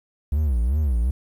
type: tone with vibrato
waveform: triangle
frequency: 66.5 Hz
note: C2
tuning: 29 cents sharp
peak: -16 dBFS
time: 0.32-1.11 s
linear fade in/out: 5 ms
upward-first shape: sine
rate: 2.6 Hz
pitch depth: 270 cents each way
effects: 9-bit